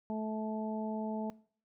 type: harmonic tone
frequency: 217.4 Hz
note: A3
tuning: 21 cents flat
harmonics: 1 / 2 / 3 / 4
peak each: -35 / -43 / -42 / -43 dBFS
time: 0.1-1.3 s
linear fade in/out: 0 ms
effects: noise-tail reverb RT60 0.5 s tail -21 dB re dry